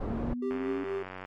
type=low-pass noise; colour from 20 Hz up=pink; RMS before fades=-33 dBFS; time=0-0.34 s; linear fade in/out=10 ms; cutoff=720 Hz; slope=12 dB/octave
type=exponential sweep; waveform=sine; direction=up; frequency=225.8 to 281.2 Hz; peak=-32 dBFS; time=0.1-0.84 s; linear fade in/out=2 ms
type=tone with tremolo; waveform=triangle; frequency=392.4 Hz; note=G4; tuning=2 cents sharp; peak=-27 dBFS; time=0.42-1.03 s; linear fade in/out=5 ms; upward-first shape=triangle; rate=4.3 Hz; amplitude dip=60%
type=click train; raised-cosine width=0.5 ms; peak=-25 dBFS; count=70; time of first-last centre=0.51-1.25 s; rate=93.2 Hz
effects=MP3 64 kbps